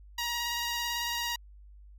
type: tone with vibrato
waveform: 10% pulse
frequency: 948 Hz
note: A#5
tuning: 29 cents sharp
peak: -22 dBFS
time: 0.18-1.36 s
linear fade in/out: 5 ms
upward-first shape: square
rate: 18 Hz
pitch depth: 14 cents each way
effects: added 50 Hz sine -49 dBFS peak until 1.98 s